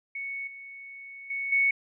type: tone with level steps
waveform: sine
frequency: 2217 Hz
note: C#7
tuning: in tune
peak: -32 / -41 / -29 / -20 dBFS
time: 0.15-1.71 s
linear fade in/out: 5 ms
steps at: 0.47 / 1.3 / 1.52 s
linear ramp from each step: 5 ms
effects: none